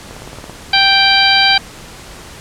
click train, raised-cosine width 1 ms, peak -17 dBFS, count 8, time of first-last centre 0.11-0.497 s, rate 18.1 Hz
harmonic tone, 784 Hz, G5, in tune, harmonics 1 / 2 / 3 / 4 / 5 / 6, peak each -15 / -15 / -15 / -15 / -15 / -15 dBFS, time 0.73-1.58 s, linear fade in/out 5 ms
effects pink hiss -34 dBFS RMS until 2.4 s + low-pass 10000 Hz 12 dB/octave

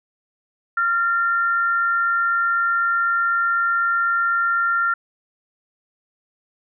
sine tone pair together, 1384 / 1800 Hz, F6 / A6, -16 / +39 cents, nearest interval perfect fourth, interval 455 cents, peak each -17 / -27 dBFS, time 0.77-4.94 s, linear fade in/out 5 ms, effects none

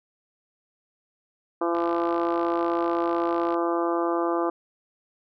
harmonic tone, 170 Hz, F3, 46 cents flat, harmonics 2 / 3 / 4 / 5 / 6 / 7 / 8 / 9, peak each -25 / -30 / -30 / -33 / -33 / -31 / -44 / -45 dBFS, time 1.61-4.5 s, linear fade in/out 5 ms
click train, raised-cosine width 0.3 ms, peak -25 dBFS, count 101, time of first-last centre 1.75-3.542 s, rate 55.8 Hz
effects none

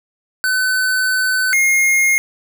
square tone pair in turn, 1513 / 2140 Hz, F#6 / C7, +38 / +38 cents, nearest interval tritone, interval 600 cents, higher second, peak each -15 / -12 dBFS, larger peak second, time 0.44-1.53 / 1.53-2.18 s, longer first, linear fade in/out 0 ms, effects none

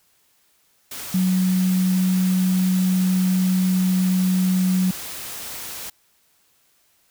sine tone in noise, 185 Hz, F#3, in tune, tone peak -16 dBFS, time 1.14-4.91 s, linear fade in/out 5 ms, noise white, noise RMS -33 dBFS, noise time 0.91-5.9 s, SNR +14 dB, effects white hiss -62 dBFS RMS until 7.1 s

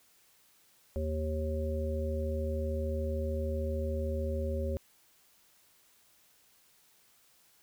harmonic tone, 77.78 Hz, D#2, in tune, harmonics 1 / 3 / 5 / 7, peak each -32 / -40 / -40 / -37 dBFS, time 0.96-4.77 s, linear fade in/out 0 ms, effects white hiss -65 dBFS RMS until 7.62 s

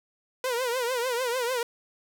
sawtooth tone with vibrato, 492.9 Hz, B4, 3 cents flat, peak -22 dBFS, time 0.44-1.63 s, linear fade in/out 2 ms, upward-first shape triangle, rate 6.7 Hz, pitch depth 130 cents each way, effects none

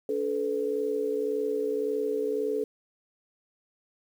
sine tone cluster, 287.2 / 431.6 / 493.4 Hz, D4 / A4 / B4, -39 / -33 / -2 cents, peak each -35 / -27 / -33 dBFS, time 0.09-2.64 s, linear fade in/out 2 ms, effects 9-bit

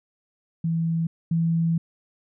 sine tone pair in turn, 164.81 / 165.63 Hz, E3 / E3, 0 / +9 cents, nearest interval unison, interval 9 cents, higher second, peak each -21 / -19 dBFS, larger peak second, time 0.64-1.07 / 1.31-1.78 s, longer second, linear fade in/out 5 ms, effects none

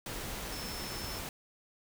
sine tone in noise, 5300 Hz, E8, 9 cents sharp, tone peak -44 dBFS, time 0.52-1.19 s, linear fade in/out 2 ms, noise pink, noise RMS -40 dBFS, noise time 0.06-1.29 s, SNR -7 dB, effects none

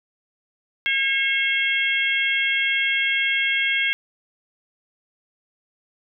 harmonic tone, 542 Hz, C#5, 39 cents flat, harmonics 3 / 4 / 5 / 6, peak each -26 / -21 / -27 / -26 dBFS, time 0.86-3.93 s, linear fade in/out 0 ms, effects none

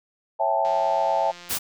sine chord, A dominant seventh, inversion first, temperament just, 550 / 660 / 792 / 880 Hz, C#5 / E5 / G5 / A5, -14 / +2 / +18 / 0 cents, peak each -28 / -24 / -25 / -24 dBFS, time 0.39-1.32 s, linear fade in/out 20 ms
click train, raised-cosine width 0.2 ms, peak -25 dBFS, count 148, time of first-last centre 0.65-1.49 s, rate 175 Hz
white noise, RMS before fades -26 dBFS, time 1.49-1.59 s, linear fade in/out 20 ms
effects none

